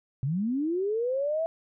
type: linear sweep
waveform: sine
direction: up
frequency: 123.47 to 666 Hz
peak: -25 dBFS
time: 0.23-1.46 s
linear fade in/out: 0 ms
effects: none